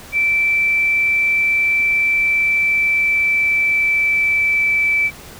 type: tone with pitch glide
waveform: sine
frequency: 2331 to 2316 Hz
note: D7 to D7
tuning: -14 to -25 cents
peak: -13 dBFS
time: 0.12-5.11 s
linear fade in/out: 50 ms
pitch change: -11 cents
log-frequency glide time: 2.07-4.96 s
effects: pink hiss -38 dBFS RMS until 5.39 s